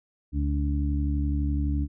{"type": "harmonic tone", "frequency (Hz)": 71.9, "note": "D2", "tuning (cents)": -36, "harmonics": [1, 2, 3, 4], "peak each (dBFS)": [-24, -33, -37, -31], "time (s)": [0.32, 1.88], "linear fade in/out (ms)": 50, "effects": []}